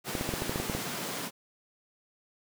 pink high-pass noise, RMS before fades -36 dBFS, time 0.04-1.31 s, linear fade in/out 50 ms, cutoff 140 Hz, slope 24 dB/octave
clicks, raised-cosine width 2 ms, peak -18 dBFS, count 10, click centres 0.152 / 0.211 / 0.291 / 0.338 / 0.421 / 0.495 / 0.559 / 0.6 / 0.698 / 0.75 s
effects none

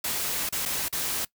white noise with dropouts, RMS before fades -29 dBFS, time 0.04-1.25 s, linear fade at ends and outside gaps 5 ms, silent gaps 0.491-0.524 / 0.654-0.658 / 0.884-0.926 s, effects noise-tail reverb RT60 0.1 s tail -21 dB re dry

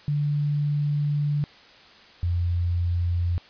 sine tone pair in turn, 146.4 / 87.05 Hz, D3 / F2, -5 / -5 cents, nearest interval major sixth, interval 900 cents, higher first, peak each -21 dBFS, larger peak neither, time 0.08-1.44 / 2.23-3.38 s, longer first, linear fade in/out 0 ms, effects white hiss -50 dBFS RMS until 3.49 s + resampled to 11025 Hz

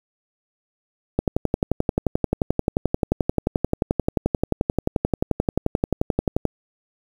click train, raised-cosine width 2 ms, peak -5 dBFS, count 61, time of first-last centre 1.19-6.453 s, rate 11.4 Hz, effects 7-bit

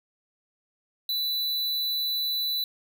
square tone, 3976 Hz, B7, 11 cents sharp, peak -26 dBFS, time 1.09-2.64 s, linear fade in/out 2 ms, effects none

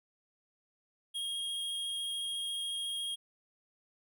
square tone with vibrato, 3257 Hz, G#7, 34 cents flat, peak -35 dBFS, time 1.14-3.16 s, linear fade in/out 20 ms, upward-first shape sine, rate 14 Hz, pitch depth 10 cents each way, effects none

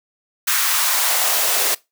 white noise with high-pass filter sweep, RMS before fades -18 dBFS, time 0.47-1.75 s, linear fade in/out 10 ms, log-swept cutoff 1400 to 440 Hz, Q 1.7, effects noise-tail reverb RT60 0.2 s tail -21 dB re dry

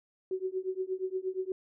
sine tone with tremolo, 375.1 Hz, F#4, 24 cents sharp, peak -27 dBFS, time 0.31-1.52 s, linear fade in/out 2 ms, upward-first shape triangle, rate 8.5 Hz, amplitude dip 100%, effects none

